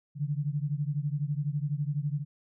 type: beating tone pair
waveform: sine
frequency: 141.8 / 153.8 Hz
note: C#3 / D#3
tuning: +40 / -20 cents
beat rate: 12 Hz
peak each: -30 / -32 dBFS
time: 0.15-2.25 s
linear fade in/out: 50 ms
effects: none